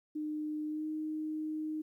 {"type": "tone with pitch glide", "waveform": "sine", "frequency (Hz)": [304.3, 309.8], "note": ["D#4", "D#4"], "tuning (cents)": [-38, -7], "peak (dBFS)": -34, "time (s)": [0.15, 1.82], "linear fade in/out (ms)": 10, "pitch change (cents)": 31, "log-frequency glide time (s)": [0.67, 0.86], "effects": ["12-bit"]}